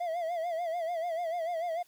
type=tone with vibrato; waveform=triangle; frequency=675 Hz; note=E5; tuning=41 cents sharp; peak=-28 dBFS; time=0-1.83 s; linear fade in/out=10 ms; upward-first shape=sine; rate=6.8 Hz; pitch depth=94 cents each way; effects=white hiss -64 dBFS RMS until 1.87 s + MP3 96 kbps